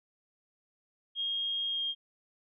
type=tone with pitch glide; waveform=sine; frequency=3247 to 3223 Hz; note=G#7 to G7; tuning=-40 to +47 cents; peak=-30 dBFS; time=1.15-1.95 s; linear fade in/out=50 ms; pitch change=-13 cents; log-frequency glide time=1.69-1.83 s; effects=none